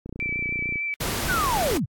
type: click train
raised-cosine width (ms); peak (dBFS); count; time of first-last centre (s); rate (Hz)
3; -22; 22; 0.06-0.758; 30.1
type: tone with vibrato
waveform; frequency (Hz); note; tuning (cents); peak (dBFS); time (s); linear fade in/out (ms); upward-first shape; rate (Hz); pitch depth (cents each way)
sine; 2321; D7; -21; -25; 0.2-0.94; 0; triangle; 6.6; 22
type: noise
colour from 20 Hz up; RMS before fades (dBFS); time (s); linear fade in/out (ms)
pink; -27; 1-1.78; 10
type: linear sweep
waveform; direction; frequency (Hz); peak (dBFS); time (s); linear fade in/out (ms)
sine; down; 1564 to 85.5; -22; 1.28-1.86; 20
effects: AAC 64 kbps